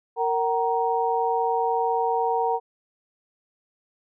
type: tone cluster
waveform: sine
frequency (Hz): 462.7 / 759 / 937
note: A#4 / F#5 / A#5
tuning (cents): -13 / +44 / +9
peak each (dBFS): -25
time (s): 0.16-2.6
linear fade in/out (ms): 50
effects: none